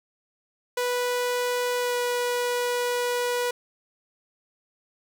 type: tone with pitch glide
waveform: sawtooth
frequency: 491.9 to 488.2 Hz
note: B4 to B4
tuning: -7 to -20 cents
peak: -20 dBFS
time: 0.77-3.51 s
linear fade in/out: 5 ms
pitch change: -13 cents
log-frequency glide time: 1.78-1.96 s
effects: none